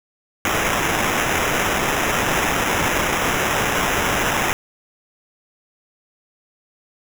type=noise with sample-and-hold; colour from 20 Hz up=blue; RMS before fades=-20 dBFS; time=0.45-4.53 s; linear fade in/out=0 ms; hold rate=4410 Hz; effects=none